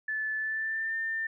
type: tone with pitch glide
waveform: sine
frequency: 1741 to 1800.3 Hz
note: A6 to A6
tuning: -19 to +39 cents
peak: -29 dBFS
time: 0.08-1.27 s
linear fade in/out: 5 ms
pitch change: +58 cents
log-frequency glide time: 0.37-0.96 s
effects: none